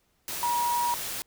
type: tone in noise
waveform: sine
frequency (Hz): 958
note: A#5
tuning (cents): +47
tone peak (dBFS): -24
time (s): 0.43-0.94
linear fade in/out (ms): 0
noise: white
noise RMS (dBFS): -34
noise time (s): 0.28-1.22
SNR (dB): +7
effects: pink hiss -70 dBFS RMS until 1.26 s